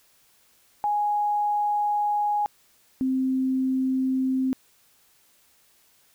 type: tone pair in turn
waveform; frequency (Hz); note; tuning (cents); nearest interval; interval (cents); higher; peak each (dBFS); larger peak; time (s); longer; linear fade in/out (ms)
sine; 830 / 261.4; G#5 / C4; -1 / -1; octave + minor sixth; 2000; first; -21; neither; 0.84-2.46 / 3.01-4.53; first; 0
effects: white hiss -61 dBFS RMS until 6.14 s